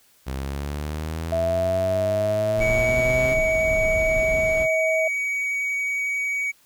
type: exponential sweep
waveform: sawtooth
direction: up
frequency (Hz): 65.41 to 132.4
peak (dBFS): -23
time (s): 0.26-3.35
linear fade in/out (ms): 20
type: tone with pitch glide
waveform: sine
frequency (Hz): 659.3 to 640.2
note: E5 to D#5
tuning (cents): 0 to +49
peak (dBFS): -20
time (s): 1.32-5.08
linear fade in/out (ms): 5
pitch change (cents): -51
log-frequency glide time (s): 1.81-2.05
type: noise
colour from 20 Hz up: brown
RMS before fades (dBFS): -29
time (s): 2.56-4.68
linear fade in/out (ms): 50
type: tone with vibrato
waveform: triangle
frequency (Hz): 2258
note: C#7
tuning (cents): +31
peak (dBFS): -21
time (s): 2.6-6.52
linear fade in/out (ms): 20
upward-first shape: triangle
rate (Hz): 11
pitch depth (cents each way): 8
effects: white hiss -58 dBFS RMS until 6.65 s